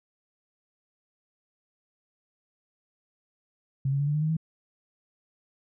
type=tone with pitch steps; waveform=sine; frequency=135.4 / 139.29 / 143.29 / 147.4 / 151.63 / 155.98 / 160.46 Hz; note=C#3 / C#3 / D3 / D3 / D#3 / D#3 / E3; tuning=-40 / +9 / -42 / +7 / -44 / +5 / -46 cents; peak=-23 dBFS; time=3.85-4.368 s; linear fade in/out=5 ms; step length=74 ms; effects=none